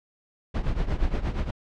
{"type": "noise with tremolo", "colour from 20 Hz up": "brown", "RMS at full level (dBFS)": -22, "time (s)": [0.54, 1.51], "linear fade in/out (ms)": 10, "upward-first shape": "triangle", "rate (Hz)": 8.5, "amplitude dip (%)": 85, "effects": ["low-pass 4000 Hz 12 dB/octave"]}